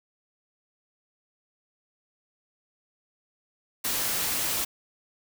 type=noise; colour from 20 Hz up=white; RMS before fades=-28 dBFS; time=3.84-4.65 s; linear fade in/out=10 ms; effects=none